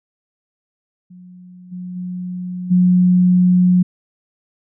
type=tone with level steps; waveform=sine; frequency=180.6 Hz; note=F#3; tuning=42 cents flat; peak=-37 / -26 / -23 / -9 dBFS; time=1.1-3.83 s; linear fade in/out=10 ms; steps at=1.71 / 1.95 / 2.7 s; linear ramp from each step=20 ms; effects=none